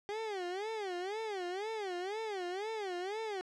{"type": "tone with vibrato", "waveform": "30% pulse", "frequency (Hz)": 396.7, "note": "G4", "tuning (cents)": 21, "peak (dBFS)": -34, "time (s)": [0.09, 3.41], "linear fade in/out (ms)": 0, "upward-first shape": "sine", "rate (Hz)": 2, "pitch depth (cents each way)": 210, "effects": ["low-pass 5000 Hz 12 dB/octave"]}